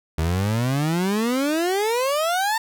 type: exponential sweep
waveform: 30% pulse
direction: up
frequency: 76.9 to 915 Hz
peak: -17 dBFS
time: 0.18-2.58 s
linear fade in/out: 5 ms
effects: none